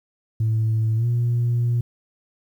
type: tone with pitch glide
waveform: sine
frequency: 110.8 to 119.44 Hz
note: A2 to A#2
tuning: +13 to +43 cents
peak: -16 dBFS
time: 0.4-1.81 s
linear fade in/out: 5 ms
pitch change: +130 cents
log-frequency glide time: 0.96-1.06 s
effects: tanh soft clip ceiling -15 dBFS + 9-bit